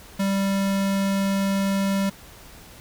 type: tone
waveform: square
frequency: 196 Hz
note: G3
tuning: in tune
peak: -21 dBFS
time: 0.19-2.1 s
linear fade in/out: 10 ms
effects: added 61 Hz sine -56 dBFS peak until 2.8 s + pink hiss -46 dBFS RMS until 2.8 s